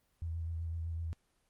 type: tone with vibrato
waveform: sine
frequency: 82.6 Hz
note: E2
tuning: 4 cents sharp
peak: -35 dBFS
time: 0.22-1.13 s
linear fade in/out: 0 ms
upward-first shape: sine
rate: 7.9 Hz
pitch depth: 27 cents each way
effects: pink hiss -75 dBFS RMS until 1.49 s + Opus 24 kbps